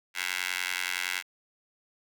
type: tone with high-pass filter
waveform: 15% pulse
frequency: 90.6 Hz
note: F#2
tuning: 36 cents flat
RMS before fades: -32 dBFS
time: 0.14-1.23 s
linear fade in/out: 50 ms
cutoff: 2000 Hz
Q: 2
effects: none